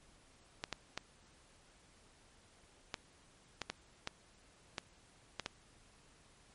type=clicks; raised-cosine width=0.2 ms; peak=-20 dBFS; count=10; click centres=0.639 / 0.727 / 0.976 / 2.942 / 3.617 / 3.7 / 4.074 / 4.782 / 5.397 / 5.461 s; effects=pink hiss -65 dBFS RMS until 6.54 s + MP3 48 kbps